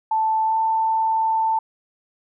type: tone with pitch glide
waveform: sine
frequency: 880 to 889.2 Hz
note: A5 to A5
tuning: 0 to +18 cents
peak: -17 dBFS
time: 0.11-1.59 s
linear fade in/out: 5 ms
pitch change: +18 cents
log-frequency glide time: 0.45-0.56 s
effects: none